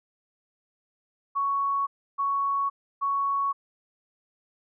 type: tone bursts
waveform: sine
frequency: 1113 Hz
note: C#6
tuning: 7 cents sharp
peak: -23 dBFS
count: 3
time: 1.35-3.53 s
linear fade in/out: 20 ms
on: 520 ms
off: 310 ms
effects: none